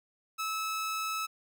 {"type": "tone", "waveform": "sawtooth", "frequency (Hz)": 1300, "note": "E6", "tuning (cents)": -24, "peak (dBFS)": -28, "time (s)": [0.38, 1.27], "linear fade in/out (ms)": 20, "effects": []}